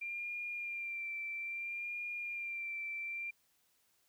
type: tone with vibrato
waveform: sine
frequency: 2379 Hz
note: D7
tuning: 22 cents sharp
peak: -38 dBFS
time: 0.01-3.31 s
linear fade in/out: 10 ms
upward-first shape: sine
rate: 0.61 Hz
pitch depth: 30 cents each way
effects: white hiss -74 dBFS RMS until 4.08 s